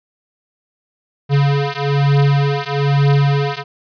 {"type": "beating tone pair", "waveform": "square", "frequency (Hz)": [140.7, 141.8], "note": ["C#3", "C#3"], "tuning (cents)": [26, 40], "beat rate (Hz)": 1.1, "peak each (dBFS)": -16, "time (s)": [1.29, 3.64], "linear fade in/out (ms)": 50, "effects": ["resampled to 11025 Hz"]}